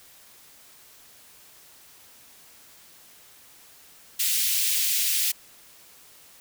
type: high-pass noise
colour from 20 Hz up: white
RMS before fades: -24 dBFS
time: 4.19-5.32 s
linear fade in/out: 10 ms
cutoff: 2300 Hz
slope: 24 dB/octave
effects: white hiss -52 dBFS RMS until 6.4 s